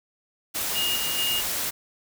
white noise, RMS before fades -28 dBFS, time 0.54-1.71 s, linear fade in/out 20 ms
sine tone with tremolo, 2849 Hz, F7, 34 cents sharp, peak -24 dBFS, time 0.73-1.43 s, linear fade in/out 50 ms, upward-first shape square, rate 2.2 Hz, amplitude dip 50%
effects none

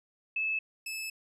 sine / sawtooth tone pair in turn, 2609 / 2609 Hz, E7 / E7, -18 / -18 cents, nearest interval unison, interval 0 cents, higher neither, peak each -28 / -32 dBFS, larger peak first, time 0.36-0.59 / 0.86-1.1 s, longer second, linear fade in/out 5 ms, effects resampled to 32000 Hz

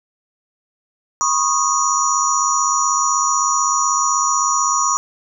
sine tone cluster, 996 / 1092 / 1239 / 5830 / 6800 Hz, B5 / C#6 / D#6 / F#8 / G#8, +14 / -26 / -8 / -26 / +40 cents, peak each -24 / -18 / -22 / -21 / -22 dBFS, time 1.21-4.97 s, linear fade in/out 0 ms, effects none

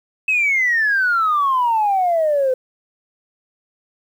sine exponential sweep, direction down, 2609 to 505 Hz, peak -13 dBFS, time 0.28-2.54 s, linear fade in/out 5 ms, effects tanh soft clip ceiling -10 dBFS + 8-bit

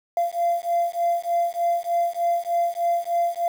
sine beating tone pair, 687 / 690.3 Hz, F5 / F5, -29 / -20 cents, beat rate 3.3 Hz, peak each -22 dBFS, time 0.17-3.48 s, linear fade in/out 2 ms, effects tanh soft clip ceiling -15 dBFS + 7-bit

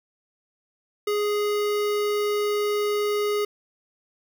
square tone with notch filter, 415.3 Hz, G#4, in tune, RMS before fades -24 dBFS, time 1.07-3.45 s, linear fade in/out 5 ms, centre 7800 Hz, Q 2, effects none

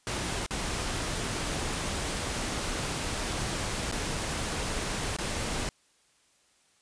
pink noise with dropouts, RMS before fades -32 dBFS, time 0.07-5.69 s, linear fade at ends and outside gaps 0 ms, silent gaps 0.463-0.508 / 3.914-3.924 / 5.165-5.186 s, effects white hiss -66 dBFS RMS until 6.81 s + resampled to 22050 Hz

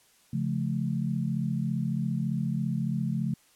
sine chord, Db augmented, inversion none, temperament just, 138.59 / 173.24 / 216.5 Hz, Db3 / F3 / A3, 0 / -14 / -28 cents, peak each -30 / -31 / -31 dBFS, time 0.33-3.34 s, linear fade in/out 5 ms, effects white hiss -62 dBFS RMS until 3.55 s + low-pass 12000 Hz 12 dB/octave

